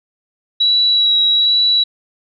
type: tone with vibrato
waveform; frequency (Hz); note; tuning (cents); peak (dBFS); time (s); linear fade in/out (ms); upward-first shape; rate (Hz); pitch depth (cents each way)
sine; 3900; B7; -23; -10; 0.6-1.84; 10; sine; 1.2; 15
effects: none